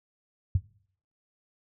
sine tone with exponential decay, 92.5 Hz, F#2, in tune, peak -17 dBFS, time 0.55-0.62 s, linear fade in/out 5 ms, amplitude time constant 15 ms, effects noise-tail reverb RT60 0.6 s tail -22 dB re dry

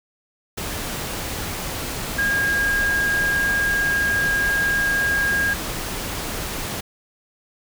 sine tone in noise, 1626 Hz, G#6, 37 cents flat, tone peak -18 dBFS, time 2.18-5.54 s, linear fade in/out 10 ms, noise pink, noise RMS -28 dBFS, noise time 0.57-6.81 s, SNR +7 dB, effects none

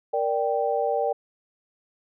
sine chord, G minor, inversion first, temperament equal, 466.2 / 587.3 / 784 Hz, Bb4 / D5 / G5, 0 / 0 / 0 cents, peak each -26 dBFS, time 0.13-1.13 s, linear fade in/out 10 ms, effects none

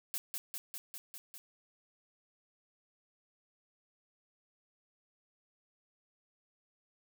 blue noise with echo, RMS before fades -37 dBFS, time 0.14-0.18 s, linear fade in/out 0 ms, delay 200 ms, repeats 6, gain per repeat -2 dB, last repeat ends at 1.38 s, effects none

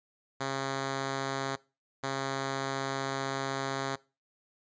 5% pulse tone bursts at uneven times, 135.6 Hz, C#3, 38 cents flat, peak -20 dBFS, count 2, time 0.4-1.56 / 2.03-3.96 s, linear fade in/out 10 ms, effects noise-tail reverb RT60 0.3 s tail -21 dB re dry + resampled to 16000 Hz

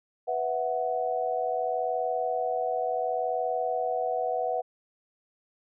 sine chord, B suspended fourth, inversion none, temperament equal, 493.9 / 659.3 / 740 Hz, B4 / E5 / F#5, 0 / 0 / 0 cents, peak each -31 / -31 / -29 dBFS, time 0.27-4.62 s, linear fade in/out 20 ms, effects none

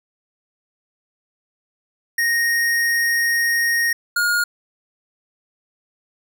square tone pair in turn, 1863 / 1428.9 Hz, A#6 / F6, -2 / +39 cents, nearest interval perfect fourth, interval 459 cents, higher first, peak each -17 dBFS, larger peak neither, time 2.18-3.93 / 4.16-4.44 s, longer first, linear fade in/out 5 ms, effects none

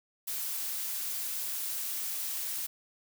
blue noise, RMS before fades -35 dBFS, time 0.27-2.67 s, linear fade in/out 10 ms, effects none

